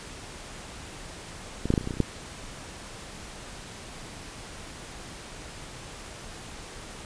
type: clicks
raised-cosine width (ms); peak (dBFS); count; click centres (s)
3; -16 / -8 / -9 / -10 / -24 / -26 / -18 / -18 / -24 / -27 / -8; 11; 1.656 / 1.704 / 1.739 / 1.778 / 1.811 / 1.843 / 1.874 / 1.908 / 1.939 / 1.971 / 2.003
effects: pink hiss -42 dBFS RMS until 7.05 s + resampled to 22050 Hz